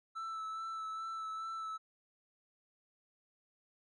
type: tone with vibrato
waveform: triangle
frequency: 1318.5 Hz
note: E6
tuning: in tune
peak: -37 dBFS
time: 0.15-1.78 s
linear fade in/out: 20 ms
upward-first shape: sine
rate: 2.4 Hz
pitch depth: 18 cents each way
effects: resampled to 22050 Hz